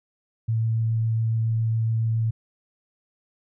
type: tone with vibrato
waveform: sine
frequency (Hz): 112.7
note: A2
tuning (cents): +42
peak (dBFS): -20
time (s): 0.48-2.31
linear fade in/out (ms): 10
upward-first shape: sine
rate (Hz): 7.2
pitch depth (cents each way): 8
effects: none